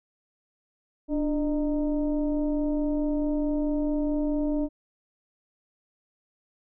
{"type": "tone with frequency modulation", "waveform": "sine", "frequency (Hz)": 293.7, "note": "D4", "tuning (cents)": 0, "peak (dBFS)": -23, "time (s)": [1.08, 4.69], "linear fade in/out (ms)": 50, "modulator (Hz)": 316, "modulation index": 0.77, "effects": []}